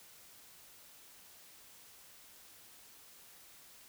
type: silence
effects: white hiss -58 dBFS RMS until 3.88 s